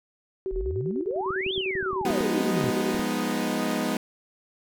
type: tone with tremolo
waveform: sine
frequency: 380 Hz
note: F#4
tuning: 46 cents sharp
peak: -26 dBFS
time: 0.46-2.97 s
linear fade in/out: 0 ms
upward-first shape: square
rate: 10 Hz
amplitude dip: 55%
type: exponential two-way sweep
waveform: sine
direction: up then down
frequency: 30.87 to 3648 to 109.8 Hz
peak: -28 dBFS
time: 0.51-2.71 s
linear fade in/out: 20 ms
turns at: 1.54 s
type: clicks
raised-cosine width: 3 ms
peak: -25 dBFS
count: 12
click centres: 1.306 / 1.464 / 1.579 / 1.754 / 1.828 / 1.931 / 2.013 / 2.105 / 2.208 / 2.642 / 2.946 / 2.995 s
type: chord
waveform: sawtooth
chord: F half-diminished seventh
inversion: none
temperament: equal with one note detuned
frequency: 177.36 / 207.7 / 246.9 / 311.1 Hz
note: F3 / Ab3 / Cb4 / Eb4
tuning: +27 / 0 / 0 / 0 cents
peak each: -30 / -26 / -25 / -27 dBFS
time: 2.05-3.97 s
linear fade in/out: 2 ms
effects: none